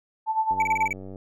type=tone with tremolo; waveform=sine; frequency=880 Hz; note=A5; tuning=in tune; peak=-18 dBFS; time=0.26-0.91 s; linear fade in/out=50 ms; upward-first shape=sine; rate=9.2 Hz; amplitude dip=75%
type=click train; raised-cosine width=2 ms; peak=-27 dBFS; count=63; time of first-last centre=0.51-1.159 s; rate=95.6 Hz
type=tone bursts; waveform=triangle; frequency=2286 Hz; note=D7; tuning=47 cents flat; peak=-22 dBFS; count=7; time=0.6-0.929 s; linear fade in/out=2 ms; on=23 ms; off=28 ms
effects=none